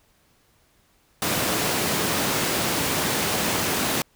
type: high-pass noise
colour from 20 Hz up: pink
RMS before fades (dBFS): -24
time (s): 1.22-4.02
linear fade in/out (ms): 2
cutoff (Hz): 140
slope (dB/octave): 12
effects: pink hiss -62 dBFS RMS until 4.15 s